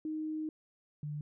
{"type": "tone pair in turn", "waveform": "sine", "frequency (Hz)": [311.1, 148.61], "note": ["D#4", "D3"], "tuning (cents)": [0, 21], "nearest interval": "octave + minor second", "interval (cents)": 1279, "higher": "first", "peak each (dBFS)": [-34, -36], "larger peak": "first", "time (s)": [[0.05, 0.49], [1.03, 1.21]], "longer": "first", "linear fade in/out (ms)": 2, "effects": []}